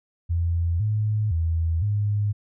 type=tone with pitch steps; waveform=sine; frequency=84.9 / 106.8 / 82.3 / 103.6 Hz; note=F2 / G#2 / E2 / G#2; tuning=-48 / +49 / -2 / -4 cents; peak=-20 dBFS; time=0.29-2.33 s; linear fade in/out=20 ms; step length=510 ms; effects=none